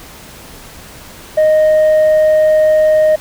sine tone, 620 Hz, D#5, 6 cents flat, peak -4 dBFS, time 1.37-3.16 s, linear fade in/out 10 ms, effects tanh soft clip ceiling -6 dBFS + pink hiss -35 dBFS RMS until 3.2 s

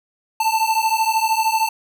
square beating tone pair, 880 / 893 Hz, A5 / A5, 0 / +25 cents, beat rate 13 Hz, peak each -20 / -20 dBFS, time 0.4-1.69 s, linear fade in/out 5 ms, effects none

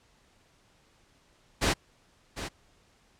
pink noise with echo, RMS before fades -25 dBFS, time 1.61-1.74 s, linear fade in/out 20 ms, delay 750 ms, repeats 1, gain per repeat -11 dB, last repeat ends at 2.49 s, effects pink hiss -64 dBFS RMS until 3.19 s + low-pass 8000 Hz 12 dB/octave

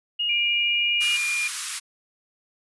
sine tone, 2864 Hz, F7, 43 cents sharp, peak -22 dBFS, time 0.19-1.17 s, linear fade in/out 10 ms
sine tone with pitch glide, 2385 to 2411 Hz, D7 to D7, +26 to +45 cents, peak -23 dBFS, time 0.29-1.48 s, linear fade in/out 5 ms, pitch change +19 cents, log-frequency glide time 0.63-1.27 s
white high-pass noise, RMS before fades -29 dBFS, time 1-1.8 s, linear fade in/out 20 ms, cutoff 1100 Hz, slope 48 dB/octave
effects resampled to 24000 Hz

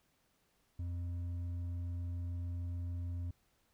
sine tone with hard clipping, 87.31 Hz, F2, in tune, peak -38 dBFS, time 0.79-3.31 s, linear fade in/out 5 ms, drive 4 dB, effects pink hiss -75 dBFS RMS until 3.73 s

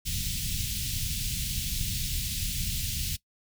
pink band-stop noise, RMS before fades -31 dBFS, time 0.05-3.17 s, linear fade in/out 20 ms, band 170 to 2900 Hz, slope 24 dB/octave, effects noise-tail reverb RT60 0.1 s tail -20 dB re dry

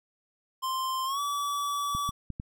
square tone with pitch glide, 1046.5 to 1147.8 Hz, C6 to D6, 0 to -40 cents, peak -29 dBFS, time 0.62-2.11 s, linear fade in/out 20 ms, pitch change +160 cents, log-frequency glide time 1.05-1.2 s
clicks, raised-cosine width 5 ms, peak -23 dBFS, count 4, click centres 1.95 / 2.092 / 2.303 / 2.399 s
effects none

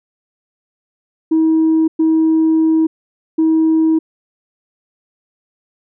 sine tone bursts at uneven times, 319.9 Hz, D#4, 48 cents sharp, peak -8 dBFS, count 3, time 1.31-1.88 / 1.99-2.87 / 3.38-3.99 s, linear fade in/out 10 ms, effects tanh soft clip ceiling -7 dBFS

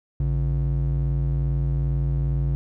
triangle ring-modulated tone, 98.9 Hz, G2, 16 cents sharp, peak -15 dBFS, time 0.2-2.55 s, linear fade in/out 0 ms, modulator 41.2 Hz, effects none

